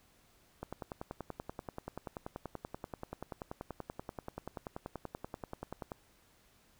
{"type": "click train", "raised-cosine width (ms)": 1, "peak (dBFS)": -26, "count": 56, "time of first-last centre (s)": [0.63, 5.918], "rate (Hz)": 10.4, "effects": ["pink hiss -67 dBFS RMS until 6.79 s"]}